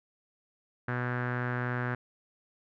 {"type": "tone with low-pass filter", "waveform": "sawtooth", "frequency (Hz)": 123.3, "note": "B2", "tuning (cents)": -2, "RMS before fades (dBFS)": -32, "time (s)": [0.88, 1.95], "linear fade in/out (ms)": 5, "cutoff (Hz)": 1600, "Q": 5.1, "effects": []}